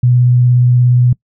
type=tone with vibrato; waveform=sine; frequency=123.47 Hz; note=B2; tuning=in tune; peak=-6 dBFS; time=0.03-1.13 s; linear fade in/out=5 ms; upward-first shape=triangle; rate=17 Hz; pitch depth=14 cents each way; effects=noise-tail reverb RT60 0.1 s tail -23 dB re dry